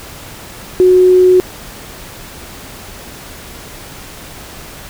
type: tone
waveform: sine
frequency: 366.9 Hz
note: F#4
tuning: 15 cents flat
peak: -4 dBFS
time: 0.8-1.4 s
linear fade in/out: 0 ms
effects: pink hiss -32 dBFS RMS until 4.89 s